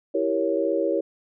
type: chord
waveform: sine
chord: E diminished seventh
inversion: none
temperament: equal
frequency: 329.6 / 392 / 466.2 / 554.4 Hz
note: E4 / G4 / Bb4 / Db5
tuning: 0 / 0 / 0 / 0 cents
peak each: -26 / -27 / -27 / -25 dBFS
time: 0.14-1.01 s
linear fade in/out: 10 ms
effects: none